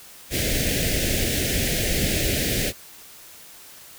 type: band-stop noise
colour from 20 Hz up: pink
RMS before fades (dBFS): -23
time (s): 0.3-2.73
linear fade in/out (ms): 50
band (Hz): 660 to 1700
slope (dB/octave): 48
effects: white hiss -45 dBFS RMS until 3.98 s